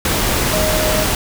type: tone in noise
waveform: sine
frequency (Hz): 622.3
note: D#5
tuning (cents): 0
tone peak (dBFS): -19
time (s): 0.53-1.04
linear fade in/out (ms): 2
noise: pink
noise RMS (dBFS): -17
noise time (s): 0.05-1.15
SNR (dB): -5
effects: none